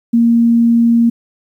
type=tone; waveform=sine; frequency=233.1 Hz; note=A#3; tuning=in tune; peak=-7 dBFS; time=0.13-1.1 s; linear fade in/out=10 ms; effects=8-bit